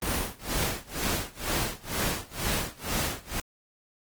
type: noise with tremolo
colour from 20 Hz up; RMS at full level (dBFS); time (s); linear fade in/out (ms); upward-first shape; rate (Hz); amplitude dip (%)
pink; -27; 0.02-3.4; 2; sine; 2.1; 95
effects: Opus 24 kbps